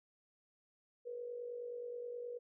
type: tone with amplitude modulation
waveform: sine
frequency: 482.7 Hz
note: B4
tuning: 40 cents flat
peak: -39 dBFS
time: 1.05-2.39 s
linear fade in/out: 20 ms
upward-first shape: sine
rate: 49.5 Hz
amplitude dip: 55%
effects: none